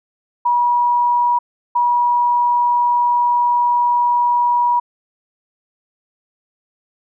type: tone pair in turn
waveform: sine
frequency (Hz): 965 / 965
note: B5 / B5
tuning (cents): -40 / -40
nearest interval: unison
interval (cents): 0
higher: neither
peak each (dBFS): -12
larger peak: neither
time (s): 0.45-1.39 / 1.75-4.8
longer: second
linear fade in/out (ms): 10
effects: none